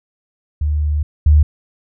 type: tone pair in turn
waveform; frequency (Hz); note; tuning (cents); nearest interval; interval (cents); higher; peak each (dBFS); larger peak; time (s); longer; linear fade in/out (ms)
sine; 74.8 / 75.23; D2 / D2; +32 / +42; unison; 10; second; -14 / -6; second; 0.61-1.03 / 1.26-1.43; first; 5
effects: none